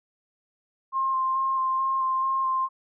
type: tone with vibrato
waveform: sine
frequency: 1058 Hz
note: C6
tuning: 19 cents sharp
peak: -22 dBFS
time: 0.92-2.69 s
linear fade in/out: 50 ms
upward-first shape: square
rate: 2.3 Hz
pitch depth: 12 cents each way
effects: none